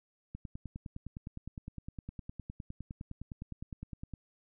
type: click train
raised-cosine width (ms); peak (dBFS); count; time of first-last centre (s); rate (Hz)
5; -29; 38; 0.35-4.137; 9.77
effects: none